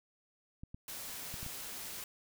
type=clicks; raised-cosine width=5 ms; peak=-33 dBFS; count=5; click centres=0.635 / 0.745 / 1.341 / 1.43 / 1.464 s
type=noise; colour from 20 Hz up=white; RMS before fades=-44 dBFS; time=0.88-2.04 s; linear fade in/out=2 ms
effects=none